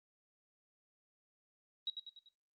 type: tone with echo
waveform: sine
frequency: 3852 Hz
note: B7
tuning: 44 cents flat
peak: -34 dBFS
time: 1.87-1.9 s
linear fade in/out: 2 ms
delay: 97 ms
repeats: 4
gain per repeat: -6 dB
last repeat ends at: 2.288 s
effects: noise-tail reverb RT60 0.2 s tail -17 dB re dry + Opus 32 kbps